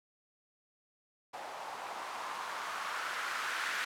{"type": "noise with low-pass filter sweep", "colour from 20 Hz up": "violet", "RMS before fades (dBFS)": -39, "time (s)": [1.33, 3.85], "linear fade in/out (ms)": 10, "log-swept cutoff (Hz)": [760, 1600], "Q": 2.3, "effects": []}